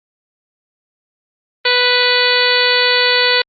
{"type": "harmonic tone", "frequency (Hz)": 493.9, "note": "B4", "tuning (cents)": 0, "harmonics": [1, 2, 3, 4, 5, 6, 7, 8, 9], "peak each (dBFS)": [-18, -22, -19, -18, -20, -22, -21, -19, -18], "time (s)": [1.65, 3.42], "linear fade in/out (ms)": 5, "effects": ["Opus 24 kbps"]}